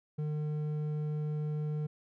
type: tone with hard clipping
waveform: sine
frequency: 151.1 Hz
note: D3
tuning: 50 cents sharp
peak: -33 dBFS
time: 0.18-1.87 s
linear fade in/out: 10 ms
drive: 6 dB
effects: none

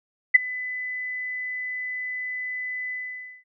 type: tone with ADSR envelope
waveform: sine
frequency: 2004 Hz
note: B6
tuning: 25 cents sharp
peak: -6 dBFS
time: 0.34-3.44 s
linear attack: 14 ms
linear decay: 14 ms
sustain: -22 dB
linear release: 530 ms
effects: none

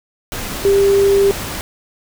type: tone in noise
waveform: sine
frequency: 396.5 Hz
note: G4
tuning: 20 cents sharp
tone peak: -9 dBFS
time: 0.65-1.31 s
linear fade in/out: 0 ms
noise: pink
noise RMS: -25 dBFS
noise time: 0.32-1.61 s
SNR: +13 dB
effects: none

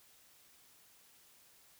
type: silence
effects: white hiss -64 dBFS RMS until 1.79 s

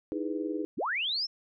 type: chord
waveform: sine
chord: E major seventh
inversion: third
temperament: just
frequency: 309 / 329.6 / 412 / 494.4 Hz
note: D#4 / E4 / G#4 / B4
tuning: -12 / 0 / -14 / +2 cents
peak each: -33 / -37 / -36 / -39 dBFS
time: 0.12-0.65 s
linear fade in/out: 0 ms
type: linear sweep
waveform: sine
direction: up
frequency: 114 to 5460 Hz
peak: -28 dBFS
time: 0.77-1.27 s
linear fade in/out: 20 ms
effects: none

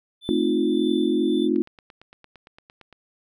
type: tone with tremolo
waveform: triangle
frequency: 3520 Hz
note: A7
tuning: in tune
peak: -33 dBFS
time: 0.21-1.49 s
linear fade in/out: 50 ms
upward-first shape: sine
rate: 1.8 Hz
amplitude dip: 50%
type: chord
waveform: sine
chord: F dominant seventh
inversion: first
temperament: equal with one note detuned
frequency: 220 / 261.6 / 311.1 / 354.3 Hz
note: A3 / C4 / Eb4 / F4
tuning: 0 / 0 / 0 / +25 cents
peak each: -26 / -25 / -23 / -23 dBFS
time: 0.29-1.62 s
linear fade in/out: 0 ms
type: click train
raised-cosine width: 0.3 ms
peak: -30 dBFS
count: 13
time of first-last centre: 1.56-2.927 s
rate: 8.78 Hz
effects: none

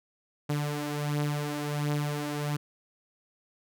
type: beating tone pair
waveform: sawtooth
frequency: 146.83 / 148.23 Hz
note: D3 / D3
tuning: 0 / +16 cents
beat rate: 1.4 Hz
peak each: -26 / -30 dBFS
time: 0.49-2.57 s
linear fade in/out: 10 ms
effects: none

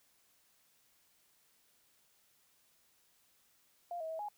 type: tone with pitch steps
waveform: sine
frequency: 697 / 641 / 645 / 832 Hz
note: F5 / E5 / E5 / G#5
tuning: -4 / -49 / -38 / +3 cents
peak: -38 dBFS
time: 3.91-4.286 s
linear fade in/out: 2 ms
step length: 94 ms
effects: white hiss -71 dBFS RMS until 4.37 s

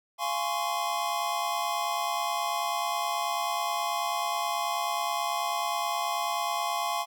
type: chord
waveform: square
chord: Db major seventh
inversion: first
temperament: just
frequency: 693 / 831.5 / 1039.4 / 1108.7 Hz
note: F5 / Ab5 / C6 / Db6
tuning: -14 / +2 / -12 / 0 cents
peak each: -34 dBFS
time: 0.18-7.06 s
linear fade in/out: 50 ms
effects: none

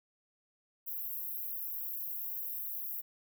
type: high-pass noise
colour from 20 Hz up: pink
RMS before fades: -39 dBFS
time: 0.86-3.02 s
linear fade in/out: 20 ms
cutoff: 12000 Hz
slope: 96 dB/octave
effects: none

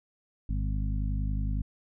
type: harmonic tone with a mistuned harmonic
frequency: 50.9 Hz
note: G#1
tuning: 34 cents flat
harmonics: 1 / 2 / 3 / 4 / 5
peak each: -28 / -34 / -38 / -40 / -42 dBFS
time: 0.49-1.62 s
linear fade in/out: 5 ms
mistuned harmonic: 5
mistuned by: +25 cents
effects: none

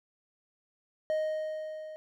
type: tone with level ramp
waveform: triangle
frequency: 622.3 Hz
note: D#5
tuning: in tune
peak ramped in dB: -24 to -39 dBFS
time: 1.1-1.96 s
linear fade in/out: 0 ms
effects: none

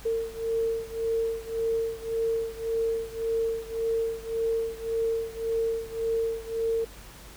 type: beating tone pair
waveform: sine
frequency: 453.6 / 455.4 Hz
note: A#4 / A#4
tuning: -47 / -40 cents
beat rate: 1.8 Hz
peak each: -28 / -30 dBFS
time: 0.05-6.85 s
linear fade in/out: 10 ms
effects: added 50 Hz sine -47 dBFS peak until 7.36 s + pink hiss -48 dBFS RMS until 7.36 s

